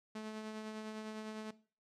sawtooth tone with tremolo, 216.7 Hz, A3, 26 cents flat, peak -37 dBFS, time 0.15-1.51 s, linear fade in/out 5 ms, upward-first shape triangle, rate 9.9 Hz, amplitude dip 40%, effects noise-tail reverb RT60 0.4 s tail -18 dB re dry + low-pass 7000 Hz 12 dB/octave

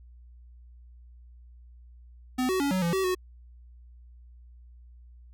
square tone with pitch steps, 254.2 / 374.6 / 281.9 / 186.5 / 170.3 / 381.8 / 367.5 Hz, C4 / F#4 / C#4 / F#3 / F3 / G4 / F#4, -50 / +21 / +29 / +14 / -43 / -46 / -12 cents, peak -25 dBFS, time 2.38-3.15 s, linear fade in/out 10 ms, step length 110 ms, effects added 60 Hz sine -48 dBFS peak until 5.33 s

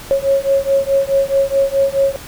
sine beating tone pair, 546 / 550.7 Hz, C#5 / C#5, -26 / -11 cents, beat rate 4.7 Hz, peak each -15 dBFS, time 0.11-2.16 s, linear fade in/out 0 ms, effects pink hiss -34 dBFS RMS until 2.27 s

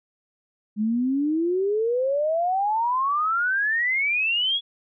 sine exponential sweep, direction up, 206.2 to 3400 Hz, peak -20 dBFS, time 0.76-4.61 s, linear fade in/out 50 ms, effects none

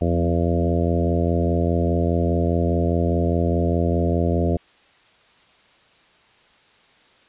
harmonic tone with a mistuned harmonic, 84.9 Hz, F2, 48 cents flat, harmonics 1 / 2 / 3 / 4 / 5 / 6 / 7 / 8, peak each -21 / -24 / -26 / -27 / -28 / -29 / -29 / -30 dBFS, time 0.01-4.57 s, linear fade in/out 5 ms, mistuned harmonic 2, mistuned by +24 cents, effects white hiss -55 dBFS RMS until 7.28 s + resampled to 8000 Hz

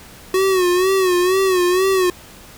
square tone with vibrato, 370 Hz, F#4, in tune, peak -14 dBFS, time 0.34-2.1 s, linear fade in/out 2 ms, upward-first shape sine, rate 2.1 Hz, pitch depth 77 cents each way, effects pink hiss -41 dBFS RMS until 2.57 s

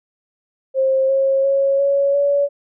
sine tone with pitch steps, 531 / 540 / 549.1 / 558.4 / 567.8 Hz, C5 / C#5 / C#5 / C#5 / C#5, +25 / -45 / -17 / +13 / +41 cents, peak -13 dBFS, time 0.74-2.49 s, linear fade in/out 50 ms, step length 350 ms, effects none

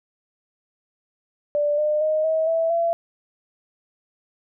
sine tone with pitch steps, 587.3 / 603.8 / 620.8 / 638.2 / 656.2 / 674.6 Hz, D5 / D5 / D#5 / D#5 / E5 / E5, 0 / +48 / -4 / +44 / -8 / +40 cents, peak -18 dBFS, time 1.55-2.93 s, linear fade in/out 0 ms, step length 230 ms, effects none

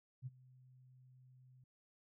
sine tone with ADSR envelope, 128 Hz, C3, 38 cents flat, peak -40 dBFS, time 0.22-1.64 s, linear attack 44 ms, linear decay 29 ms, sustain -21 dB, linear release 4 ms, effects none

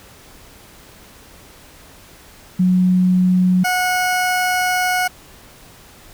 sine / 20% pulse tone pair in turn, 182.8 / 731.2 Hz, F#3 / F#5, -21 / -21 cents, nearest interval 2 octaves, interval 2400 cents, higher second, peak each -11 dBFS, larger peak neither, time 2.59-3.64 / 3.64-5.08 s, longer second, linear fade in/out 10 ms, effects pink hiss -44 dBFS RMS until 6.13 s

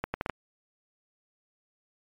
accelerating click train, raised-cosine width 0.5 ms, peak -14 dBFS, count 5, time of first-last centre 0.04-0.297 s, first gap 100 ms, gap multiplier 0.71, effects MP3 96 kbps

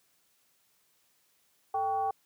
sine tone with frequency modulation, 784 Hz, G5, in tune, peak -27 dBFS, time 1.74-2.11 s, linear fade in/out 5 ms, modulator 343 Hz, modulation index 0.55, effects white hiss -70 dBFS RMS until 2.25 s + high-pass 80 Hz 12 dB/octave

